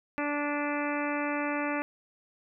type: harmonic tone with a mistuned harmonic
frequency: 291.6 Hz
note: D4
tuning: 12 cents flat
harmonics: 1 / 2 / 3 / 4 / 5 / 6 / 7 / 8 / 9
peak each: -32 / -35 / -37 / -38 / -39 / -40 / -40 / -41 / -42 dBFS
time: 0.18-1.82 s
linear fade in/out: 0 ms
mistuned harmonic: 8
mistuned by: +20 cents
effects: none